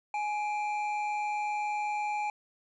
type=tone pair together; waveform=triangle; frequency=837.2 / 2364 Hz; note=G#5 / D7; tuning=+14 / +11 cents; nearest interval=octave + tritone; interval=1797 cents; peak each=-28 / -37 dBFS; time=0.14-2.3 s; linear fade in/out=2 ms; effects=resampled to 22050 Hz + 11-bit